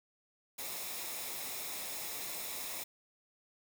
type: noise with comb filter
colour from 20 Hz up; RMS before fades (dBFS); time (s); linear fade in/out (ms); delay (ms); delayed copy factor
white; -41; 0.58-2.84; 10; 0.66; -0.5
effects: none